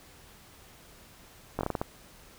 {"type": "slowing click train", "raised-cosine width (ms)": 1, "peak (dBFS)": -15, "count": 7, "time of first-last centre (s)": [1.59, 1.815], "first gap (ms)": 19, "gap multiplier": 1.27, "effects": ["pink hiss -54 dBFS RMS until 2.38 s"]}